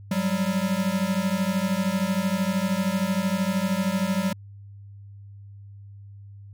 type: beating tone pair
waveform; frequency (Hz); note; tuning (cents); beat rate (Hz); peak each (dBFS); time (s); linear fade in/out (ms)
square; 184.9 / 197.9; F#3 / G3; -1 / +17; 13; -26; 0.11-4.33; 5
effects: added 100 Hz sine -41 dBFS peak until 6.53 s